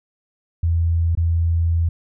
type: tone with dropouts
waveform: sine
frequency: 83.6 Hz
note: E2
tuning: 25 cents sharp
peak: -15 dBFS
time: 0.63-1.89 s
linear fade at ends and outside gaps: 5 ms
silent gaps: 1.152-1.173 s
effects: none